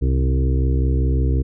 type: harmonic tone with a mistuned harmonic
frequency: 65.41 Hz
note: C2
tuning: in tune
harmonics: 1 / 2 / 4 / 5 / 6 / 7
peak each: -16 / -22 / -28 / -30 / -32 / -33 dBFS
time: 0.01-1.43 s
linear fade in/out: 20 ms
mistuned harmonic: 1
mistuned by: +36 cents
effects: none